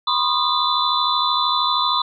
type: tone cluster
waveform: sine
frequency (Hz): 987 / 1060 / 1225 / 3538 / 3991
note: B5 / C6 / D#6 / A7 / B7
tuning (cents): -1 / +22 / -27 / +9 / +17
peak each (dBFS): -23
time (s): 0.07-2.02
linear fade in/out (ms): 5
effects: none